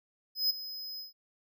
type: tone with ADSR envelope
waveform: square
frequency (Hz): 5060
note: D#8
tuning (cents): +28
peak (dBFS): -24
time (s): 0.35-1.13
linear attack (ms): 150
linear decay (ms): 13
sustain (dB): -15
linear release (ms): 140
effects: none